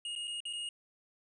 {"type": "tone with dropouts", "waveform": "square", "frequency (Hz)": 2861, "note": "F7", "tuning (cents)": 41, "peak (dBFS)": -37, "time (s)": [0.05, 0.69], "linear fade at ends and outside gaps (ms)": 2, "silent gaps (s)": [[0.153, 0.16], [0.273, 0.277], [0.404, 0.453], [0.529, 0.533]], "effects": ["resampled to 22050 Hz"]}